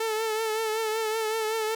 sawtooth tone with vibrato, 440 Hz, A4, in tune, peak -22 dBFS, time 0-1.75 s, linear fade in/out 5 ms, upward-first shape triangle, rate 5.3 Hz, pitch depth 49 cents each way, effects none

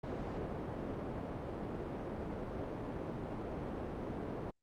white low-pass noise, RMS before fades -41 dBFS, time 0.03-4.51 s, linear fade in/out 10 ms, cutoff 490 Hz, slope 12 dB/octave, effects Opus 48 kbps

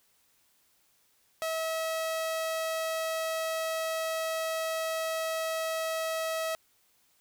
sawtooth tone, 645 Hz, E5, 38 cents flat, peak -26 dBFS, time 1.42-6.55 s, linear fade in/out 0 ms, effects white hiss -68 dBFS RMS until 7.2 s

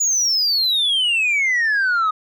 sine exponential sweep, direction down, 6950 to 1242 Hz, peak -13 dBFS, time 0-2.11 s, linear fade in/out 10 ms, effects tanh soft clip ceiling -14 dBFS

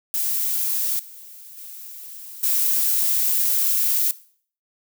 violet noise with level steps, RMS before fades -23 / -42 / -38 / -20 dBFS, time 0.14-4.11 s, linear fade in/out 0 ms, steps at 0.99 / 1.57 / 2.43 s, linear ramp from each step 5 ms, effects noise-tail reverb RT60 0.5 s tail -18 dB re dry

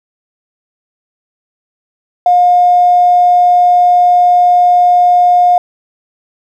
triangle tone with tanh clipping, 713 Hz, F5, 36 cents sharp, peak -4 dBFS, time 2.26-5.58 s, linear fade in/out 2 ms, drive 2 dB, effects none

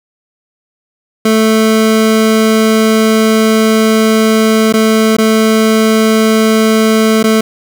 25% pulse tone with dropouts, 220 Hz, A3, in tune, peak -3 dBFS, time 1.25-7.41 s, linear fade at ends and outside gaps 5 ms, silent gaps 4.726-4.737 / 5.168-5.183 / 7.229-7.239 s, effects none

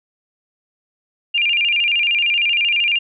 sine tone with vibrato, 2588 Hz, E7, 32 cents flat, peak -14 dBFS, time 1.34-2.99 s, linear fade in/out 10 ms, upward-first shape square, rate 13 Hz, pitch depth 140 cents each way, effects none

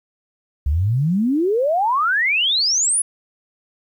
sine exponential sweep, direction up, 66.4 to 10548 Hz, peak -15 dBFS, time 0.66-3.02 s, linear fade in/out 5 ms, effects 9-bit

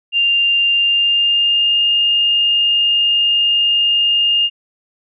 sine tone with pitch glide, 2794 to 2825 Hz, F7 to F7, 0 to +19 cents, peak -11 dBFS, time 0.12-4.5 s, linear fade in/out 50 ms, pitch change +19 cents, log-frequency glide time 0.71-1.81 s, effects none

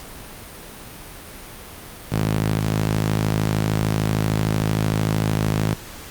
sawtooth tone with high-pass filter, 53.2 Hz, G#1, 42 cents sharp, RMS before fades -21 dBFS, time 2.11-5.75 s, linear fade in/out 20 ms, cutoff 130 Hz, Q 2, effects pink hiss -38 dBFS RMS until 6.1 s + Opus 48 kbps

